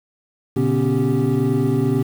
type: tone cluster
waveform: triangle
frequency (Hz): 119.7 / 141.7 / 247.5 / 276.7 / 390.2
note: A#2 / C#3 / B3 / C#4 / G4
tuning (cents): +46 / +38 / +4 / -3 / -8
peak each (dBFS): -20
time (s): 0.56-2.03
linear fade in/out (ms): 10
effects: tanh soft clip ceiling -4 dBFS + 7-bit